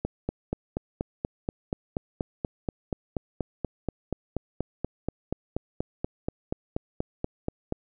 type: click train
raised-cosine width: 2 ms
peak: -14 dBFS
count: 33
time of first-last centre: 0.05-7.724 s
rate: 4.17 Hz
effects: none

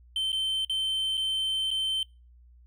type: tone with dropouts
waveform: triangle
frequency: 3096 Hz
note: G7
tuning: 22 cents flat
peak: -24 dBFS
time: 0.16-2.03 s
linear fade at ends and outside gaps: 2 ms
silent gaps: 0.32-0.328 / 0.649-0.696 / 1.172-1.176 / 1.706-1.712 s
effects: noise-tail reverb RT60 0.3 s tail -25 dB re dry + added 60 Hz sine -52 dBFS peak until 2.66 s

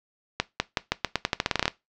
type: accelerating click train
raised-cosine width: 0.2 ms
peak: -4 dBFS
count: 16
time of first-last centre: 0.4-1.68 s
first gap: 200 ms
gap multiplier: 0.86
effects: noise-tail reverb RT60 0.2 s tail -19 dB re dry + low-pass 5000 Hz 12 dB/octave

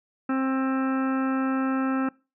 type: harmonic tone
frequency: 264.6 Hz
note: C4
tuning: 20 cents sharp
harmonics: 1 / 2 / 3 / 4 / 5 / 6 / 7 / 9 / 10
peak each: -23 / -35 / -36 / -39 / -32 / -39 / -44 / -49 / -47 dBFS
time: 0.29-2.09 s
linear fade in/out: 5 ms
effects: noise-tail reverb RT60 0.3 s tail -23 dB re dry

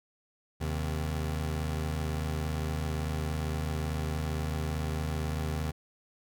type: tone pair together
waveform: 25% pulse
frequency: 77.78 / 130.81 Hz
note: D#2 / C3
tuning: 0 / 0 cents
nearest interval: major sixth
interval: 900 cents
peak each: -27 / -35 dBFS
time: 0.6-5.72 s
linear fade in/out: 20 ms
effects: none

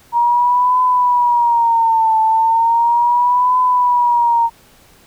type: tone with vibrato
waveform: sine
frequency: 942 Hz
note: A#5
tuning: 18 cents sharp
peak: -10 dBFS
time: 0.12-4.5 s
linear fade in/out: 50 ms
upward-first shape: triangle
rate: 0.36 Hz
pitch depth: 120 cents each way
effects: pink hiss -48 dBFS RMS until 5.06 s

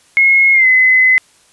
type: tone with pitch glide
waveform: sine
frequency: 2165 to 2032 Hz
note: C#7 to B6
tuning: -41 to +49 cents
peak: -6 dBFS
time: 0.17-1.18 s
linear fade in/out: 0 ms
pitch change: -110 cents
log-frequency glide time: 0.53-0.67 s
effects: white hiss -50 dBFS RMS until 1.52 s + resampled to 24000 Hz

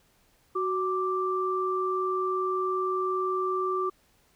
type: tone pair together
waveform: sine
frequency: 372.3 / 1174.7 Hz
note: F#4 / D6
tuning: +11 / 0 cents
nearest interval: octave + minor sixth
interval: 1989 cents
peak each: -28 dBFS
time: 0.55-3.9 s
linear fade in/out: 10 ms
effects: pink hiss -65 dBFS RMS until 4.35 s

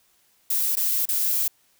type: noise with dropouts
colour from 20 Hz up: violet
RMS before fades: -23 dBFS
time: 0.5-1.48 s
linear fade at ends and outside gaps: 5 ms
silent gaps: 0.755-0.769 / 1.055-1.087 s
effects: white hiss -63 dBFS RMS until 1.79 s

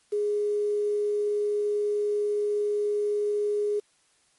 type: tone with quantisation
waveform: sine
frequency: 415.1 Hz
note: G#4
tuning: 1 cent flat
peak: -23 dBFS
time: 0.12-3.8 s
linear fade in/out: 10 ms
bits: 8
effects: white hiss -65 dBFS RMS until 4.38 s + MP3 48 kbps

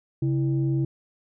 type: tone pair together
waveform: sine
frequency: 135.96 / 329.6 Hz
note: C#3 / E4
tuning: -33 / 0 cents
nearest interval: octave + minor third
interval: 1533 cents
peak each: -21 / -26 dBFS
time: 0.22-0.85 s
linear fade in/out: 5 ms
effects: tanh soft clip ceiling -15 dBFS

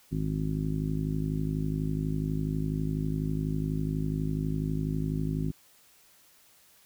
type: harmonic tone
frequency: 52.1 Hz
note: G#1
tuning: 6 cents sharp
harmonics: 1 / 2 / 3 / 4 / 5 / 6 / 7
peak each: -35 / -38 / -30 / -39 / -34 / -45 / -42 dBFS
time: 0.11-5.52 s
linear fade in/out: 20 ms
effects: white hiss -60 dBFS RMS until 6.85 s

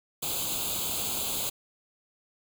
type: noise with comb filter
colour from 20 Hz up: white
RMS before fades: -31 dBFS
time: 0.22-1.5 s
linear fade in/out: 10 ms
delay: 0.27 ms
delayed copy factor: +0.9
effects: none

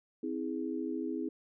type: chord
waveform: sine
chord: C augmented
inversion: none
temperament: equal with one note detuned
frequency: 261.6 / 321.7 / 415.3 Hz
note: C4 / E4 / G#4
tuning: 0 / -42 / 0 cents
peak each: -37 / -36 / -40 dBFS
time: 0.23-1.29 s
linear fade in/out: 5 ms
effects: none

